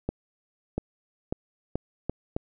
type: accelerating click train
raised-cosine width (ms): 2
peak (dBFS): -14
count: 6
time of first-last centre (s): 0.09-2.365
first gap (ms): 690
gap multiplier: 0.79
effects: none